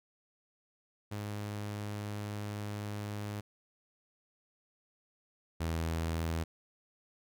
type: tone pair in turn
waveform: sawtooth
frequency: 103.83 / 81.89 Hz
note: G#2 / E2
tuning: 0 / -11 cents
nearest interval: major third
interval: 411 cents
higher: first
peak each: -33 / -28 dBFS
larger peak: second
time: 1.11-3.41 / 5.6-6.44 s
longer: first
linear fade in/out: 10 ms
effects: none